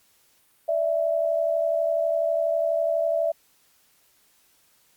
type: tone pair together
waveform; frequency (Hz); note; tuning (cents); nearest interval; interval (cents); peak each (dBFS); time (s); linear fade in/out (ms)
sine; 589 / 661.1; D5 / E5; +5 / +5; major second; 200; -26 / -22; 0.68-3.32; 10
effects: white hiss -62 dBFS RMS until 4.96 s + Opus 48 kbps